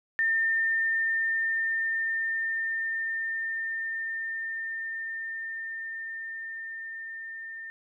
sine tone with level ramp, 1807 Hz, A6, 46 cents sharp, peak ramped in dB -22 to -37 dBFS, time 0.19-7.7 s, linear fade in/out 0 ms, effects none

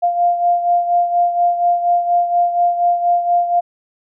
sine beating tone pair, 698.5 / 702.7 Hz, F5 / F5, 0 / +10 cents, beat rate 4.2 Hz, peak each -13 / -20 dBFS, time 0.02-3.61 s, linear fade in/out 20 ms, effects none

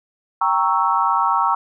sine chord, G diminished seventh, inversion none, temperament equal, 784 / 932.3 / 1108.7 / 1318.5 Hz, G5 / Bb5 / Db6 / Fb6, 0 / 0 / 0 / 0 cents, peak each -23 / -19 / -20 / -21 dBFS, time 0.41-1.55 s, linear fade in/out 5 ms, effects none

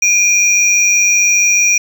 triangle tone pair together, 2412 / 5753 Hz, D7 / F#8, +46 / -50 cents, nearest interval octave + minor third, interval 1504 cents, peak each -10 dBFS, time 0.02-1.78 s, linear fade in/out 5 ms, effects none

